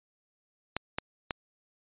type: clicks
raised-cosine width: 0.3 ms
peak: -14 dBFS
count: 3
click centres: 0.766 / 0.985 / 1.308 s
effects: resampled to 8000 Hz

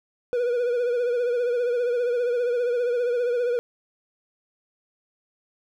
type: tone with vibrato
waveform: triangle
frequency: 484.9 Hz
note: B4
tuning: 32 cents flat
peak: -19 dBFS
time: 0.33-3.59 s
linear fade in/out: 0 ms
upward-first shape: triangle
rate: 15 Hz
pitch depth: 64 cents each way
effects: none

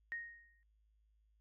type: tone with exponential decay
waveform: sine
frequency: 1864.7 Hz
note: A#6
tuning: in tune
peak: -37 dBFS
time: 0.12-0.63 s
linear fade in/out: 0 ms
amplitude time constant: 110 ms
effects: added 53 Hz sine -70 dBFS peak until 1.4 s

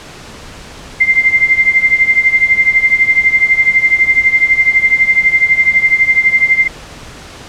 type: tone with tremolo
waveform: sine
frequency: 2093 Hz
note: C7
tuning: in tune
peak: -3 dBFS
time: 1-6.68 s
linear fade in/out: 10 ms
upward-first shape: triangle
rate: 12 Hz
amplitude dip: 90%
effects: pink hiss -32 dBFS RMS until 7.48 s + low-pass 7000 Hz 12 dB/octave

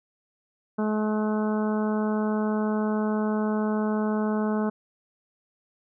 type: harmonic tone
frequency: 213.8 Hz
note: A3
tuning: 49 cents flat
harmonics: 1 / 2 / 3 / 4 / 5 / 6 / 7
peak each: -24 / -30 / -34 / -36 / -38 / -40 / -41 dBFS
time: 0.78-4.7 s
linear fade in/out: 10 ms
effects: none

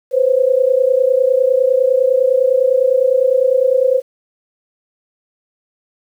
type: tone pair together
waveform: sine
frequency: 503 / 532.9 Hz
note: B4 / C5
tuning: +32 / +32 cents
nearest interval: minor second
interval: 100 cents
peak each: -13 dBFS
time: 0.11-4.02 s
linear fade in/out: 50 ms
effects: 8-bit

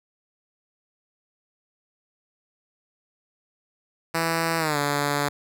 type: tone with pitch glide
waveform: 5% pulse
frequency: 164.81 to 144.31 Hz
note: E3 to D3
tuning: 0 to -30 cents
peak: -11 dBFS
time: 4.14-5.29 s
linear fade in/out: 10 ms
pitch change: -230 cents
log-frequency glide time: 4.58-4.78 s
effects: none

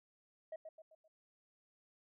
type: tone with echo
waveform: sine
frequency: 635 Hz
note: D#5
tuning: 35 cents sharp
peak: -40 dBFS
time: 0.52-0.56 s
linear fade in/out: 5 ms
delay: 130 ms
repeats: 4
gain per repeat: -7 dB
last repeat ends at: 1.08 s
effects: tanh soft clip ceiling -41 dBFS

